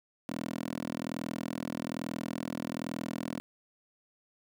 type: tone with high-pass filter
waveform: 10% pulse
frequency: 41.16 Hz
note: E1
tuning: 2 cents flat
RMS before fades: -37 dBFS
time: 0.29-3.4 s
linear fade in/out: 0 ms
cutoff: 250 Hz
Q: 2.1
effects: none